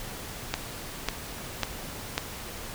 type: click train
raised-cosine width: 0.2 ms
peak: -8 dBFS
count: 4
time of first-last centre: 0.54-2.179 s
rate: 1.83 Hz
effects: pink hiss -39 dBFS RMS until 2.74 s